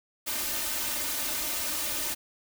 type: noise with comb filter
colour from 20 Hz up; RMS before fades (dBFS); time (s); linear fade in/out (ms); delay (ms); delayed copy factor
white; -31; 0.26-2.15; 20; 3.3; +0.85
effects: none